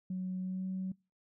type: tone with pitch glide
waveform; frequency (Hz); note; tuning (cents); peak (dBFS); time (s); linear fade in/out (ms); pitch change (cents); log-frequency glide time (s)
sine; 185 to 187.8; F#3 to F#3; 0 to +26; -33; 0.1-0.92; 5; +26; 0.41-0.67
effects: noise-tail reverb RT60 0.3 s tail -26 dB re dry + tanh soft clip ceiling -29 dBFS